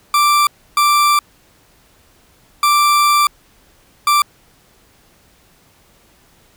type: tone bursts at uneven times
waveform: 40% pulse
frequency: 1174.7 Hz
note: D6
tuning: in tune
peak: -9 dBFS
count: 4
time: 0.14-0.47 / 0.77-1.19 / 2.63-3.27 / 4.07-4.22 s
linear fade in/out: 2 ms
effects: pink hiss -52 dBFS RMS until 6.56 s